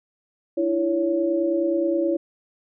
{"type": "tone cluster", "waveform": "sine", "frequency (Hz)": [305.6, 335.1, 559], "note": ["D#4", "E4", "C#5"], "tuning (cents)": [-31, 29, 14], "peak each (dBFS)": [-30, -21, -24], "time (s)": [0.57, 2.17], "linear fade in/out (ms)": 10, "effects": []}